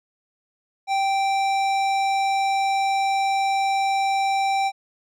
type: tone with hard clipping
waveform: sine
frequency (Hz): 782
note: G5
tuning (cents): -4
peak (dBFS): -21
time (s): 0.87-4.72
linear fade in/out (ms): 50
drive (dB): 14
effects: none